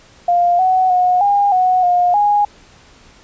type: tone with pitch steps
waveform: sine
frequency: 701 / 746 / 726 / 809 / 737 / 712 / 825 Hz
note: F5 / F#5 / F#5 / G#5 / F#5 / F5 / G#5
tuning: +6 / +14 / -33 / -46 / -7 / +33 / -12 cents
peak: -10 dBFS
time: 0.28-2.45 s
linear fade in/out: 5 ms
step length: 310 ms
effects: pink hiss -46 dBFS RMS until 3.23 s + resampled to 16000 Hz